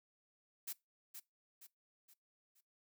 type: noise with echo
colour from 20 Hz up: blue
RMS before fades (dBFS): -43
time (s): 0.67-0.73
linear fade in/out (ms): 10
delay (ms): 470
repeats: 4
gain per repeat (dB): -7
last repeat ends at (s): 2.61
effects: noise-tail reverb RT60 0.2 s tail -22 dB re dry